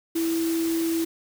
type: tone in noise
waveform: sine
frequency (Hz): 329.6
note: E4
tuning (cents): 0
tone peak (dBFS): -22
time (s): 0.15-1.05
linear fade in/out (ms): 10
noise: white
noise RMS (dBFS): -35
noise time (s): 0.15-1.05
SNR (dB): +10
effects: none